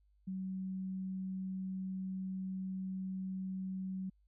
sine tone, 188.7 Hz, F#3, 34 cents sharp, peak -37 dBFS, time 0.27-4.1 s, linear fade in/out 10 ms, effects added 50 Hz sine -67 dBFS peak until 4.27 s

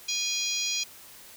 harmonic tone with a mistuned harmonic, 820 Hz, G#5, 22 cents flat, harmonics 3 / 4 / 5 / 6 / 7 / 8, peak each -34 / -34 / -34 / -34 / -34 / -34 dBFS, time 0.08-0.84 s, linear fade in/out 10 ms, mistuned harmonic 8, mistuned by +36 cents, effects white hiss -49 dBFS RMS until 1.36 s

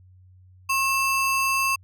square ring-modulated tone, 1864.7 Hz, A#6, in tune, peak -18 dBFS, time 0.69-1.76 s, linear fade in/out 10 ms, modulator 786 Hz, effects added 92 Hz sine -49 dBFS peak until 1.83 s

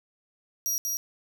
sawtooth tone with echo, 5740 Hz, F8, 47 cents sharp, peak -23 dBFS, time 0.66-0.78 s, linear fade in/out 0 ms, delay 190 ms, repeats 1, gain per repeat -2 dB, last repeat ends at 0.97 s, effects none

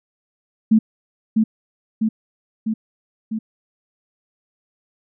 sine tone with echo, 220 Hz, A3, in tune, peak -9 dBFS, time 0.71-0.79 s, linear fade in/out 10 ms, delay 650 ms, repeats 4, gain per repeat -3 dB, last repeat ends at 3.39 s, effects none

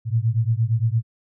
sine beating tone pair, 110 / 118.7 Hz, A2 / A#2, 0 / +32 cents, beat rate 8.7 Hz, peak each -20 / -21 dBFS, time 0.05-1.03 s, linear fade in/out 50 ms, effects none

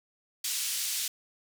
white band-pass noise, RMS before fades -32 dBFS, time 0.44-1.08 s, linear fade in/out 5 ms, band 3000 to 10000 Hz, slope 12 dB/octave, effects none

